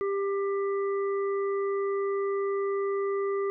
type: harmonic tone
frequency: 396.2 Hz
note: G4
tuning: 18 cents sharp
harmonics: 1 / 3 / 5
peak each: -26 / -36 / -44 dBFS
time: 0.01-3.5 s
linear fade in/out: 0 ms
effects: none